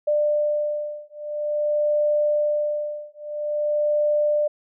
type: beating tone pair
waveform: sine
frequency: 595 / 595.49 Hz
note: D5 / D5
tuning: +22 / +24 cents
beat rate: 0.49 Hz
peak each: -23 dBFS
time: 0.07-4.48 s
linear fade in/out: 10 ms
effects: none